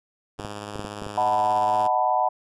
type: tone with tremolo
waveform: 5% pulse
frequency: 103.83 Hz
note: G#2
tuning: in tune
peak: -21 dBFS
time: 0.38-1.88 s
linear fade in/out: 20 ms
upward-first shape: sine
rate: 17 Hz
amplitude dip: 30%
type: clicks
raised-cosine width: 2 ms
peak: -20 dBFS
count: 7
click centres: 0.397 / 0.449 / 0.758 / 0.794 / 0.848 / 1.021 / 1.066 s
type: chord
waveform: sine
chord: B dominant seventh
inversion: first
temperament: equal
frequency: 622.3 / 740 / 880 / 987.8 Hz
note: D#5 / F#5 / A5 / B5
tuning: 0 / 0 / 0 / 0 cents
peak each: -27 / -22 / -25 / -25 dBFS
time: 1.17-2.29 s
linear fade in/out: 10 ms
effects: resampled to 24000 Hz